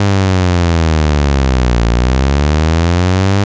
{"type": "linear two-way sweep", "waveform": "sawtooth", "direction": "down then up", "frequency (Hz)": [101.4, 56.7, 101.4], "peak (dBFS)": -5, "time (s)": [0, 3.44], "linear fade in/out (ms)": 5, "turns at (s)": 1.86, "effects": ["resampled to 16000 Hz"]}